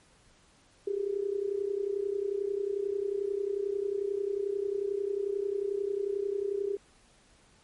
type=tone with amplitude modulation; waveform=sine; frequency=400 Hz; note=G4; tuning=35 cents sharp; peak=-25 dBFS; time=0.87-6.77 s; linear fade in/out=5 ms; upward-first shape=sine; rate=31.2 Hz; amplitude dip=80%; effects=pink hiss -62 dBFS RMS until 7.63 s + MP3 48 kbps